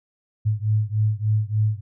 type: beating tone pair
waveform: sine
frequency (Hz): 105.8 / 109.2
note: G#2 / A2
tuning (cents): +33 / -13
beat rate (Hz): 3.4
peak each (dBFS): -21 / -22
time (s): 0.45-1.81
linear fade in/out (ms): 20
effects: none